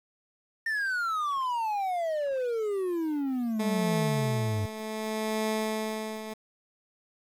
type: exponential sweep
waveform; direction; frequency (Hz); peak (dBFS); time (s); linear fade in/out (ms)
triangle; down; 1828 to 98.2; -25; 0.66-4.66; 5
type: tone with tremolo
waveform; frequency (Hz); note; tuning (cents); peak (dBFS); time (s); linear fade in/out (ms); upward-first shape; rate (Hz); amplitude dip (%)
15% pulse; 217.7; A3; -18; -20; 3.59-6.34; 10; triangle; 0.66; 70
effects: resampled to 32000 Hz + 9-bit